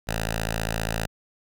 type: tone with notch filter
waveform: 5% pulse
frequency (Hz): 55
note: A1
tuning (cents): 0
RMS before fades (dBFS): -28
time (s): 0.07-1.07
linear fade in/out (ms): 20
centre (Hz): 330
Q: 0.66
effects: none